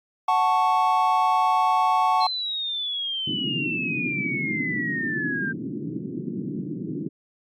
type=chord; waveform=triangle; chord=F# minor; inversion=none; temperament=equal; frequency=740 / 880 / 1108.7 Hz; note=F#5 / A5 / C#6; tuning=0 / 0 / 0 cents; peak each=-20 dBFS; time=0.28-2.27 s; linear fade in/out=5 ms
type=exponential sweep; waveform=sine; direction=down; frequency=4186 to 1568 Hz; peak=-25 dBFS; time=2.2-5.53 s; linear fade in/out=20 ms
type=band-pass noise; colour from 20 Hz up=white; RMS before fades=-30 dBFS; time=3.27-7.09 s; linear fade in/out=5 ms; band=130 to 340 Hz; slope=48 dB/octave
effects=MP3 96 kbps